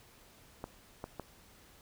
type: clicks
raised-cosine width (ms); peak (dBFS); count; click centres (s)
1; -25; 3; 0.641 / 1.041 / 1.197
effects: pink hiss -60 dBFS RMS until 1.81 s